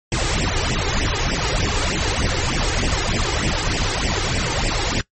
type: noise with flanger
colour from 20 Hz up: pink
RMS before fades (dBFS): -20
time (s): 0.12-5.01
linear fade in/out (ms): 2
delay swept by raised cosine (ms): 0.36 to 2.46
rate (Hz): 3.3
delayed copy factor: +0.9
effects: noise-tail reverb RT60 0.1 s tail -20 dB re dry + MP3 32 kbps